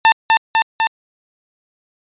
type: tone with echo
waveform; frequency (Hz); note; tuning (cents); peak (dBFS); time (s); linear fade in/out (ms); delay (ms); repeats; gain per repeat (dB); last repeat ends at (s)
sawtooth; 895; A5; +29; -3; 0.05-0.12; 0; 250; 3; -2; 0.87
effects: resampled to 8000 Hz